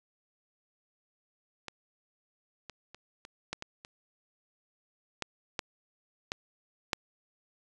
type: clicks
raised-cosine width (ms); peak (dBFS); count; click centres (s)
0.2; -22 / -25 / -29 / -28 / -17 / -21 / -28 / -15 / -14 / -15 / -10; 11; 1.683 / 2.697 / 2.946 / 3.251 / 3.53 / 3.624 / 3.849 / 5.223 / 5.592 / 6.319 / 6.932
effects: resampled to 22050 Hz + 8-bit